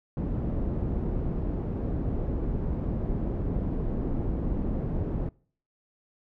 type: low-pass noise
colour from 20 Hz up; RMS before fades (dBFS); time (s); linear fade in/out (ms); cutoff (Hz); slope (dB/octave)
pink; -29; 0.17-5.29; 2; 360; 12
effects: noise-tail reverb RT60 0.5 s tail -24 dB re dry